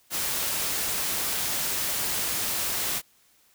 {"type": "noise", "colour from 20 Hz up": "white", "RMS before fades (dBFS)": -28, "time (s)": [0.1, 3.02], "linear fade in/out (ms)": 50, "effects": ["white hiss -62 dBFS RMS until 3.54 s"]}